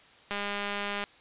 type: click train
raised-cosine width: 0.3 ms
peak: -17 dBFS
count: 149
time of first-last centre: 0.31-1.039 s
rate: 203 Hz
effects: white hiss -56 dBFS RMS until 1.2 s + resampled to 8000 Hz